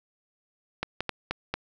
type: clicks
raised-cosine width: 0.3 ms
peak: -12 dBFS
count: 5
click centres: 0.83 / 1.006 / 1.093 / 1.31 / 1.54 s
effects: 8-bit